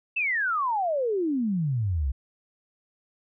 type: exponential sweep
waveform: sine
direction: down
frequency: 2710 to 61.74 Hz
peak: -23 dBFS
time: 0.16-2.12 s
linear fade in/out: 10 ms
effects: none